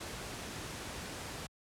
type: noise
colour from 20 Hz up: pink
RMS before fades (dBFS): -42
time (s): 0-1.47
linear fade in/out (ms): 10
effects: high-pass 60 Hz 12 dB/octave + low-pass 10000 Hz 12 dB/octave